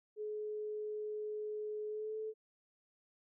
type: tone with pitch glide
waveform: sine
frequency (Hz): 424.6 to 435.5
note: G#4 to A4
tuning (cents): +38 to -18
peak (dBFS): -38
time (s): 0.16-2.34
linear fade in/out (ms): 50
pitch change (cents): +44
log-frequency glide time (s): 1.88-2.17
effects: none